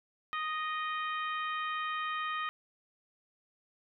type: harmonic tone with a mistuned harmonic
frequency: 622.3 Hz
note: D#5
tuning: in tune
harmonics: 2 / 3 / 4 / 5 / 6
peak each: -34 / -39 / -44 / -45 / -50 dBFS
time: 0.33-2.49 s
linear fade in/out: 0 ms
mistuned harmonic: 4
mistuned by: -17 cents
effects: none